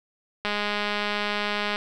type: click train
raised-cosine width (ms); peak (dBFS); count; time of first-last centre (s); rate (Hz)
0.3; -11; 272; 0.45-1.759; 207
effects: none